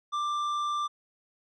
triangle tone with tanh clipping, 1182 Hz, D6, 11 cents sharp, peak -29 dBFS, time 0.12-0.88 s, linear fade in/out 20 ms, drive 13 dB, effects none

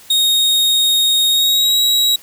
40% pulse tone with pitch glide, 3729 to 3856 Hz, A#7 to B7, 0 to -42 cents, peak -10 dBFS, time 0.1-2.16 s, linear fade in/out 5 ms, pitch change +58 cents, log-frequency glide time 1.29-1.8 s, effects white hiss -42 dBFS RMS until 2.22 s

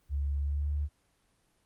sine tone with pitch glide, 70.8 to 73.13 Hz, C#2 to D2, +37 to -7 cents, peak -28 dBFS, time 0.09-0.89 s, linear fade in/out 50 ms, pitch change +56 cents, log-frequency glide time 0.38-0.7 s, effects pink hiss -71 dBFS RMS until 1.65 s + Opus 24 kbps

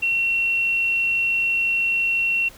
sine tone, 2726 Hz, F7, 43 cents flat, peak -18 dBFS, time 0.02-2.49 s, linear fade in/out 10 ms, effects pink hiss -46 dBFS RMS until 2.57 s

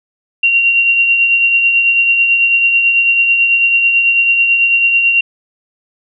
sine tone with tremolo, 2757 Hz, F7, 23 cents flat, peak -6 dBFS, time 0.43-5.21 s, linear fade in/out 5 ms, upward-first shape triangle, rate 9.1 Hz, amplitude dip 45%, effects none

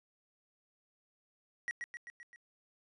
triangle tone with echo, 1911 Hz, A#6, 43 cents sharp, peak -32 dBFS, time 1.68-1.71 s, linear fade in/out 0 ms, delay 130 ms, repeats 5, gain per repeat -4 dB, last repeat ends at 2.36 s, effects resampled to 24000 Hz

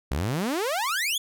sawtooth exponential sweep, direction up, 60.2 to 3544 Hz, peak -21 dBFS, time 0.11-1.18 s, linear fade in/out 5 ms, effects none

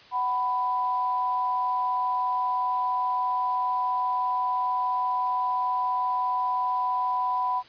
sine tone pair together, 749 / 994 Hz, F#5 / B5, +21 / +11 cents, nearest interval perfect fourth, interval 490 cents, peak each -30 / -24 dBFS, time 0.11-7.63 s, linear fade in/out 50 ms, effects white hiss -51 dBFS RMS until 7.68 s + resampled to 11025 Hz

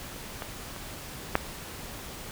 clicks, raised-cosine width 0.5 ms, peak -19 / -26 / -6 dBFS, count 3, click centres 0.422 / 0.763 / 1.354 s, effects pink hiss -41 dBFS RMS until 2.31 s

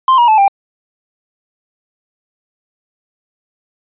triangle tone with pitch steps, 1046.5 / 954.1 / 869.9 / 793.1 Hz, C6 / A#5 / A5 / G5, 0 / +40 / -20 / +20 cents, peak -4 dBFS, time 0.08-0.48 s, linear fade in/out 2 ms, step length 100 ms, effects resampled to 8000 Hz

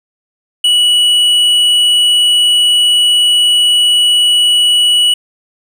sine tone with hard clipping, 2939 Hz, F#7, 12 cents flat, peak -8 dBFS, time 0.64-5.14 s, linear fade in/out 5 ms, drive 6 dB, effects none

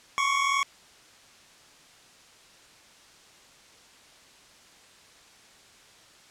25% pulse tone pair together, 1081 / 1122.1 Hz, C#6 / C#6, -44 / +21 cents, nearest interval minor second, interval 65 cents, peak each -24 / -21 dBFS, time 0.18-0.63 s, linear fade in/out 0 ms, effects white hiss -54 dBFS RMS until 6.3 s + low-pass 7000 Hz 12 dB/octave

